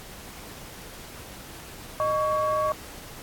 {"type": "ring-modulated tone", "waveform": "triangle", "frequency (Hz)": 252.8, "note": "B3", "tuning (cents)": 41, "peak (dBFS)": -17, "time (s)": [2, 2.72], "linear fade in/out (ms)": 0, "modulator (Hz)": 870, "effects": ["pink hiss -43 dBFS RMS until 3.22 s", "AAC 64 kbps"]}